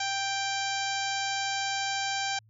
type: harmonic tone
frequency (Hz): 786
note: G5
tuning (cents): +4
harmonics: 1 / 2 / 3 / 4 / 5 / 6 / 7 / 8 / 9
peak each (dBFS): -32 / -35 / -37 / -38 / -39 / -40 / -40 / -41 / -42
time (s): 0-2.39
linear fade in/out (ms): 5
effects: added 109 Hz sine -57 dBFS peak until 2.49 s